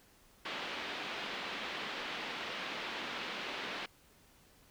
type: band-pass noise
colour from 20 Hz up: white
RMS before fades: -41 dBFS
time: 0.45-3.86 s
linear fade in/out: 5 ms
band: 180 to 3500 Hz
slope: 24 dB/octave
effects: pink hiss -64 dBFS RMS until 4.7 s